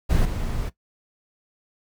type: noise with level steps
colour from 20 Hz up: brown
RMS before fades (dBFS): -19 / -26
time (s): 0.09-0.7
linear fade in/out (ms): 20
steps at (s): 0.25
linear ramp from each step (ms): 2
effects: noise-tail reverb RT60 0.1 s tail -17 dB re dry